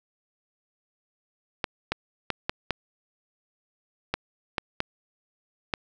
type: clicks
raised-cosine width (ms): 0.3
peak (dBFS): -9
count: 9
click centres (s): 1.642 / 1.92 / 2.303 / 2.495 / 2.707 / 4.14 / 4.582 / 4.804 / 5.738
effects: none